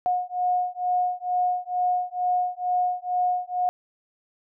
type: beating tone pair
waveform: sine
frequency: 722 / 724.2 Hz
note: F#5 / F#5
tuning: -43 / -37 cents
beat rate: 2.2 Hz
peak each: -25 dBFS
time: 0.06-3.69 s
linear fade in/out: 0 ms
effects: none